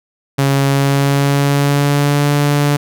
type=tone with pitch glide; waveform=sawtooth; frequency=138.2 to 144.82 Hz; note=C#3 to D3; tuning=-5 to -24 cents; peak=-7 dBFS; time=0.38-2.77 s; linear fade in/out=10 ms; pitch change=+81 cents; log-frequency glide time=0.65-2.3 s; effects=none